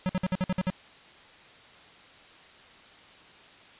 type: tone bursts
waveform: square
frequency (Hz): 185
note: F#3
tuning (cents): 0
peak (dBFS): -25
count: 8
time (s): 0.06-0.701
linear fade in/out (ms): 0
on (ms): 32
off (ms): 55
effects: white hiss -52 dBFS RMS until 3.79 s + resampled to 8000 Hz